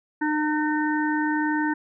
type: harmonic tone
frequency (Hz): 303.6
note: D#4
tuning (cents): -42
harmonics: 1 / 3 / 5 / 6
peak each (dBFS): -23 / -28 / -30 / -31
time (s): 0.21-1.74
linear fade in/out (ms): 10
effects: none